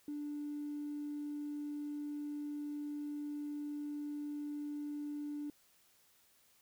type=tone with tanh clipping; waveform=triangle; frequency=293.7 Hz; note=D4; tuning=in tune; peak=-38 dBFS; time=0.08-5.5 s; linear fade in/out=2 ms; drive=1 dB; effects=white hiss -69 dBFS RMS until 6.61 s